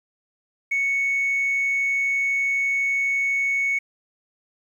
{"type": "tone", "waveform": "sine", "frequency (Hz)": 2217, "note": "C#7", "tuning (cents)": 0, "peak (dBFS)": -18, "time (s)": [0.71, 3.79], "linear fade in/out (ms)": 10, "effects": ["tanh soft clip ceiling -17 dBFS", "9-bit"]}